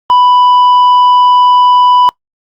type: tone with tanh clipping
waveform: triangle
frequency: 991 Hz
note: B5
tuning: 6 cents sharp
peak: -5 dBFS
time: 0.1-2.09 s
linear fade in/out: 0 ms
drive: 9 dB
effects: noise-tail reverb RT60 0.1 s tail -23 dB re dry + Opus 48 kbps